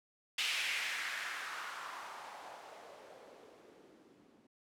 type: noise with low-pass filter sweep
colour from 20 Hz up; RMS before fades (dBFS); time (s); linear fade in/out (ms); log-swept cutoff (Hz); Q
violet; -43; 0.38-4.47; 5; 2800 to 240; 2.3
effects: none